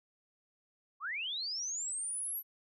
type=linear sweep; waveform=sine; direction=up; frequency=1036 to 11920 Hz; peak=-35 dBFS; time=1-2.43 s; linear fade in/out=50 ms; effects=none